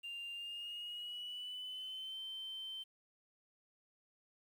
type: tone with pitch glide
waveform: triangle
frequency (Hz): 2794 to 3100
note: F7 to G7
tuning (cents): 0 to -20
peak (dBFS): -40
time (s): 0.03-2.84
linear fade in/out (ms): 20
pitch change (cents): +180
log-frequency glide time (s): 0.34-2.18
effects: tanh soft clip ceiling -39 dBFS + 11-bit